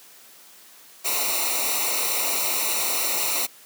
white noise with comb filter, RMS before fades -24 dBFS, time 1.04-3.47 s, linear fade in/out 20 ms, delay 0.61 ms, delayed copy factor -0.85, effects white hiss -49 dBFS RMS until 3.65 s + high-pass 200 Hz 12 dB/octave

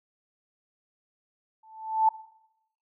sine tone with exponential growth, 880 Hz, A5, in tune, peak -15 dBFS, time 1.63-2.09 s, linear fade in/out 5 ms, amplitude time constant 100 ms, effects noise-tail reverb RT60 0.8 s tail -19 dB re dry

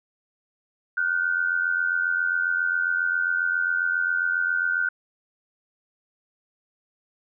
sine tone pair together, 1434 / 1521.4 Hz, F6 / F#6, +45 / +48 cents, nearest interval minor second, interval 103 cents, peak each -24 dBFS, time 0.97-4.89 s, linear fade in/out 5 ms, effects none

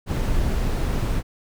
brown noise, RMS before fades -22 dBFS, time 0.06-1.23 s, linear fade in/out 50 ms, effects none

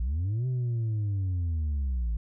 sine linear two-way sweep, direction up then down, 53.2 to 129.5 to 53.2 Hz, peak -23 dBFS, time 0-2.17 s, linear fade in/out 5 ms, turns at 0.47 s, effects tanh soft clip ceiling -25 dBFS

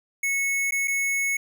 square tone with dropouts, 2200 Hz, C#7, 14 cents flat, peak -23 dBFS, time 0.23-1.37 s, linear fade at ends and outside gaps 5 ms, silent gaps 0.709-0.721 / 0.875-0.879 s, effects none

